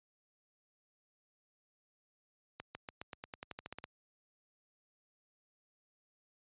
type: accelerating click train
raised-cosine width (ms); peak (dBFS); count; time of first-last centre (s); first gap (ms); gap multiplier
0.3; -27; 14; 2.6-3.841; 150; 0.92
effects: high-pass 60 Hz 12 dB/octave + resampled to 8000 Hz